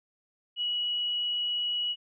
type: tone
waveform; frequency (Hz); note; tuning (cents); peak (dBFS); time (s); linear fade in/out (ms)
sine; 2923; F#7; -22; -27; 0.56-1.96; 50
effects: none